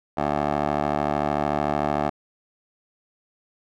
15% pulse tone with band-pass filter, 73.42 Hz, D2, in tune, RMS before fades -24 dBFS, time 0.17-2.1 s, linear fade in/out 10 ms, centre 710 Hz, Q 1.5, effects none

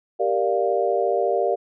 sine chord, G minor seventh, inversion none, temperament equal, 392 / 466.2 / 587.3 / 698.5 Hz, G4 / Bb4 / D5 / F5, 0 / 0 / 0 / 0 cents, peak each -24 dBFS, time 0.19-1.56 s, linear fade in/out 20 ms, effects none

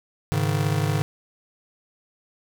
square chord, Ab suspended fourth, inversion none, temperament just, 103.83 / 138.43 / 155.74 Hz, Ab2 / Db3 / Eb3, 0 / -2 / +2 cents, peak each -26 dBFS, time 0.32-1.02 s, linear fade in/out 0 ms, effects none

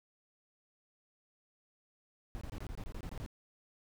brown noise bursts, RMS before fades -42 dBFS, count 11, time 2.35-3.262 s, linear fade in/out 0 ms, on 62 ms, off 23 ms, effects none

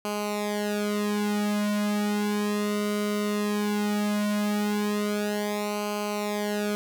sawtooth tone with flanger, 207.7 Hz, G#3, in tune, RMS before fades -27 dBFS, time 0.05-6.75 s, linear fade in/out 0 ms, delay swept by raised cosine 0.55 to 3.65 ms, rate 0.17 Hz, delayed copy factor -0.85, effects 10-bit

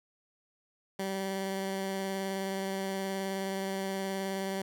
15% pulse tone with vibrato, 193.1 Hz, G3, 26 cents flat, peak -26 dBFS, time 0.99-4.62 s, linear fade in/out 5 ms, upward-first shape square, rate 19 Hz, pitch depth 10 cents each way, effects none

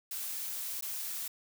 blue noise with dropouts, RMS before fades -38 dBFS, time 0.11-1.28 s, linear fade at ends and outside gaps 5 ms, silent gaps 0.81-0.823 s, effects none

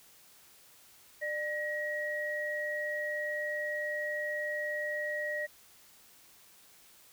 sine tone pair together, 598.5 / 1900 Hz, D5 / A#6, +33 / +33 cents, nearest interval octave + minor sixth, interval 2000 cents, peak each -36 / -34 dBFS, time 1.21-5.47 s, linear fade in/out 20 ms, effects white hiss -59 dBFS RMS until 7.12 s

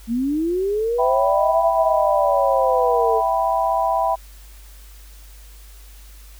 sine linear two-way sweep, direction up then down, 220 to 675 to 440.1 Hz, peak -18 dBFS, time 0.07-3.22 s, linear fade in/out 50 ms, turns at 1.63 s
sine chord, E minor, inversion none, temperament equal with one note detuned, 659.3 / 775 / 987.8 Hz, E5 / G5 / B5, 0 / -20 / 0 cents, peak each -21 dBFS, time 0.98-4.16 s, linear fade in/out 20 ms
effects added 50 Hz sine -40 dBFS peak until 6.39 s + white hiss -49 dBFS RMS until 6.39 s

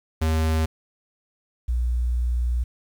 square / sine tone pair in turn, 79.6 / 60.35 Hz, D#2 / B1, +40 / -39 cents, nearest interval perfect fourth, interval 479 cents, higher first, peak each -20 dBFS, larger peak neither, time 0.21-0.66 / 1.68-2.64 s, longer second, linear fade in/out 10 ms, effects 9-bit

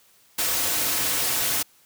white noise with comb filter, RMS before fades -24 dBFS, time 0.38-1.63 s, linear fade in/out 10 ms, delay 5 ms, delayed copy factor -0.5, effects white hiss -58 dBFS RMS until 1.85 s + high-pass 60 Hz 12 dB/octave

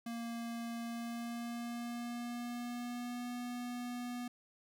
square tone with pitch glide, 232.9 to 244.1 Hz, A#3 to B3, -1 to -20 cents, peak -40 dBFS, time 0.06-4.28 s, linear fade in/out 5 ms, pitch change +81 cents, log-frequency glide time 0.83-3.29 s, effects none

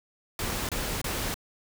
pink noise bursts, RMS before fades -31 dBFS, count 3, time 0.39-1.342 s, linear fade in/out 2 ms, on 300 ms, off 26 ms, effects none

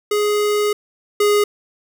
square tone pair in turn, 416.9 / 414 Hz, G#4 / G#4, +7 / -5 cents, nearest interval unison, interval 12 cents, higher first, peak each -16 / -13 dBFS, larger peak second, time 0.11-0.73 / 1.2-1.44 s, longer first, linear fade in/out 5 ms, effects none

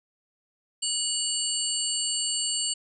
sine tone cluster, 2915 / 4526 / 7400 / 8570 Hz, F#7 / C#8 / A#8 / C9, -26 / +35 / -14 / +40 cents, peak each -31 dBFS, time 0.82-2.74 s, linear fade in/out 10 ms, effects none

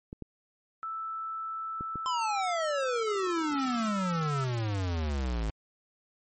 clicks, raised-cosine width 3 ms, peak -26 dBFS, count 4, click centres 0.129 / 0.223 / 1.809 / 1.957 s
sine tone, 1318.5 Hz, E6, in tune, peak -33 dBFS, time 0.83-4.44 s, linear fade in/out 0 ms
square exponential sweep, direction down, 1043 to 51.9 Hz, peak -29 dBFS, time 2.06-5.5 s, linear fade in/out 0 ms
white high-pass noise, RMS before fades -41 dBFS, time 3.54-3.9 s, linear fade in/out 20 ms, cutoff 630 Hz, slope 96 dB/octave
effects MP3 32 kbps

